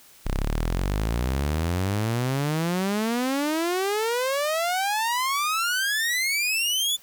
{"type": "exponential sweep", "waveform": "sawtooth", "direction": "up", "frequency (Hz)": [31, 3520], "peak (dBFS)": -19, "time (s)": [0.25, 6.97], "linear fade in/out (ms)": 20, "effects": ["white hiss -52 dBFS RMS until 7.02 s"]}